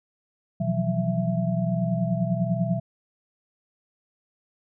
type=tone cluster; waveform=sine; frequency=123.8 / 165 / 175.4 / 185.3 / 665 Hz; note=B2 / E3 / F3 / F#3 / E5; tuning=+5 / +2 / +8 / +3 / +15 cents; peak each=-28 / -28 / -29 / -27 / -31 dBFS; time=0.6-2.8 s; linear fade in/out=10 ms; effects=none